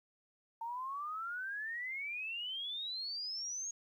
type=exponential sweep; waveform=sine; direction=up; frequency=901 to 6645 Hz; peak=-38 dBFS; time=0.61-3.71 s; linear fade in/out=5 ms; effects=12-bit